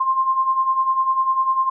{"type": "beating tone pair", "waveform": "sine", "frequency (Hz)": [1046.5, 1056.5], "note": ["C6", "C6"], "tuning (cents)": [0, 16], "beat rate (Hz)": 10, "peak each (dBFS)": [-23, -17], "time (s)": [0, 1.7], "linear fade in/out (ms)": 10, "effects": []}